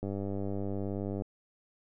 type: click train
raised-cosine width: 2 ms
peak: -23 dBFS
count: 119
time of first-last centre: 0.03-1.221 s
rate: 99.1 Hz
effects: none